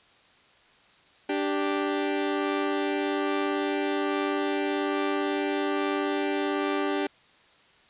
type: tone pair together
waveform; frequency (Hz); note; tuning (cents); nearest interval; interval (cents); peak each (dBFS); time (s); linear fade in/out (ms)
sawtooth; 293.7 / 392; D4 / G4; 0 / 0; perfect fourth; 500; -24; 1.29-7.07; 5
effects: white hiss -58 dBFS RMS until 7.89 s + resampled to 8000 Hz